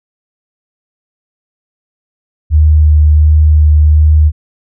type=tone with vibrato; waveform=sine; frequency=76.3 Hz; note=D#2; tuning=33 cents flat; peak=-3 dBFS; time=2.5-4.32 s; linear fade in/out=50 ms; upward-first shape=sine; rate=1.4 Hz; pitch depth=13 cents each way; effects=none